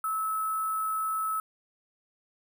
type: tone with sample-and-hold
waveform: sine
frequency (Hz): 1301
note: E6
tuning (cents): -23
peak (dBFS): -27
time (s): 0.04-1.4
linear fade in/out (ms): 2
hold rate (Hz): 11025
effects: none